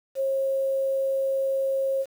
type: tone with quantisation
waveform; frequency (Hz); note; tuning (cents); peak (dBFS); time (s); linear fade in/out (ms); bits
sine; 539; C#5; -49; -22; 0.15-2.06; 50; 8
effects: none